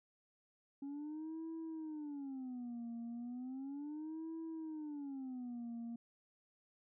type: tone with vibrato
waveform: sine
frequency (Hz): 275.6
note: C#4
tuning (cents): -10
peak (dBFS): -40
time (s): 0.82-5.96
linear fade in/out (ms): 5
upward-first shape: sine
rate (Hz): 0.35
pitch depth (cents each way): 290
effects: tanh soft clip ceiling -41 dBFS